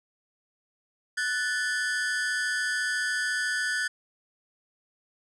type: ring-modulated tone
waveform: 45% pulse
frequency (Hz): 1618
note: G#6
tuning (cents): -46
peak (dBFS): -23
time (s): 1.17-3.88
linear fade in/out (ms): 10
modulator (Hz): 133
effects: resampled to 22050 Hz